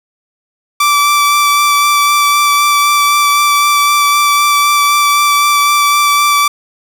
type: tone with vibrato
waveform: sawtooth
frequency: 1164 Hz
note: D6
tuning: 16 cents flat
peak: -4 dBFS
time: 0.8-6.48 s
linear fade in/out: 5 ms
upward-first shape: sine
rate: 3.9 Hz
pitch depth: 12 cents each way
effects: none